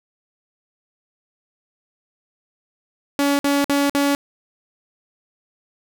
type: tone bursts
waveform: sawtooth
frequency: 283 Hz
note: C#4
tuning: 36 cents sharp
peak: -12 dBFS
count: 4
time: 3.19-4.149 s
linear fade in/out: 0 ms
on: 200 ms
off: 53 ms
effects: none